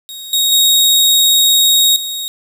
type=tone with level steps; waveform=sawtooth; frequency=3763 Hz; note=A#7; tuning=16 cents sharp; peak=-24 / -8 / -5 / -17 dBFS; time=0.09-2.28 s; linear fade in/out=0 ms; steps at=0.33 / 0.52 / 1.96 s; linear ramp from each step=2 ms; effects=7-bit